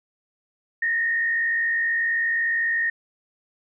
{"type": "tone with frequency modulation", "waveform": "sine", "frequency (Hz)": 1848, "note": "A#6", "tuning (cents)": -16, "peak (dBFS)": -20, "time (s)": [0.82, 2.9], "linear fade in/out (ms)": 5, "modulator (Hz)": 59.1, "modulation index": 0.67, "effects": []}